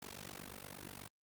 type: noise with amplitude modulation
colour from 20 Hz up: pink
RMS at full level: -45 dBFS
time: 0.02-1.08 s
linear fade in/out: 5 ms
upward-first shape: sine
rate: 48.4 Hz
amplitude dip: 100%
effects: high-pass 80 Hz 12 dB/octave + Opus 48 kbps